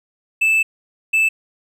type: tone pair in turn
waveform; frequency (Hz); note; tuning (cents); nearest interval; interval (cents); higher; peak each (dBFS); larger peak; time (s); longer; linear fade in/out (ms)
triangle; 2633 / 2633; E7 / E7; -3 / -3; unison; 0; neither; -11; neither; 0.41-0.63 / 1.13-1.29; first; 10
effects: none